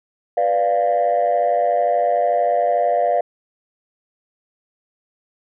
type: chord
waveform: sine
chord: B diminished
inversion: none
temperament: equal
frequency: 493.9 / 587.3 / 698.5 Hz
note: B4 / D5 / F5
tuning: 0 / 0 / 0 cents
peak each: -21 / -18 / -16 dBFS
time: 0.37-3.21 s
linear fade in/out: 5 ms
effects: tanh soft clip ceiling -10 dBFS